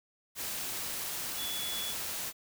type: tone in noise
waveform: sine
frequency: 3410 Hz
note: G#7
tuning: 45 cents sharp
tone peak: -37 dBFS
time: 1.36-1.95 s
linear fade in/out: 50 ms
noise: white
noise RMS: -37 dBFS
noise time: 0.35-2.33 s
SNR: -3 dB
effects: none